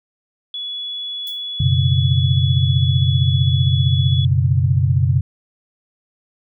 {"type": "tone", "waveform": "sine", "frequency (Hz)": 3398, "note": "G#7", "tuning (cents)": 39, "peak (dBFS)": -24, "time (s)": [0.54, 4.25], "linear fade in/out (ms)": 2}
{"type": "noise with exponential decay", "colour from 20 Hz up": "violet", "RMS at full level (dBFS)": -33, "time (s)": [1.27, 1.45], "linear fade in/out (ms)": 0, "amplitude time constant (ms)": 38}
{"type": "chord", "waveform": "sine", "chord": "F# suspended fourth", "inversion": "none", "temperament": "just", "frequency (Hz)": [92.5, 123.33, 138.75], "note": ["F#2", "B2", "C#3"], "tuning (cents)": [0, -2, 2], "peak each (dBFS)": -17, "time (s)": [1.6, 5.21], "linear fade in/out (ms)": 5}
{"effects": []}